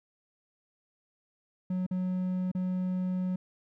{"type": "tone with dropouts", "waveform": "triangle", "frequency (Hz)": 183.7, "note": "F#3", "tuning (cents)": -12, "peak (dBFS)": -26, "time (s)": [1.7, 3.36], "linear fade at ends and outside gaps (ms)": 5, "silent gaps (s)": [[1.865, 1.91], [2.516, 2.549]], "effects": []}